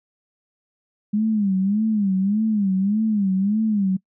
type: tone with vibrato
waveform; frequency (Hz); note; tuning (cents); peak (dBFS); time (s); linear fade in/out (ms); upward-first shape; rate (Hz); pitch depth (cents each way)
sine; 203.9; G#3; -32; -17; 1.13-3.97; 10; sine; 1.7; 140
effects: noise-tail reverb RT60 0.1 s tail -24 dB re dry